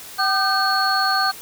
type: tone cluster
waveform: sine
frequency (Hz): 767 / 1208 / 1546 / 4354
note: G5 / D6 / G6 / C#8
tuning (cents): -38 / +48 / -24 / -32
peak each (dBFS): -22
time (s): 0.18-1.32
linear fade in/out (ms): 20
effects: white hiss -38 dBFS RMS until 1.41 s